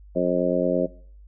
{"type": "harmonic tone", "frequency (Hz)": 89.2, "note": "F2", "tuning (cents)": 37, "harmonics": [2, 3, 4, 5, 6, 7], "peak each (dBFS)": [-27, -27, -27, -29, -24, -26], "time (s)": [0.15, 0.87], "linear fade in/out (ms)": 20, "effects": ["noise-tail reverb RT60 0.5 s tail -20 dB re dry", "added 50 Hz sine -44 dBFS peak until 1.27 s"]}